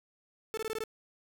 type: tone bursts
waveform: 45% pulse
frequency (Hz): 440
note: A4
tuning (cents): 0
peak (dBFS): -33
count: 6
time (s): 0.54-0.838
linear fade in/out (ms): 0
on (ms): 33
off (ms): 20
effects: none